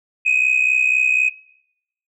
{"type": "tone pair together", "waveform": "sine", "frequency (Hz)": [2489, 2553], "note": ["D#7", "D#7"], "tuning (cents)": [0, 44], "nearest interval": "unison", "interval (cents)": 44, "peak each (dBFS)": -15, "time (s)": [0.25, 1.3], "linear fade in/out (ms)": 20, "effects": ["noise-tail reverb RT60 0.8 s tail -23 dB re dry", "tanh soft clip ceiling -9 dBFS"]}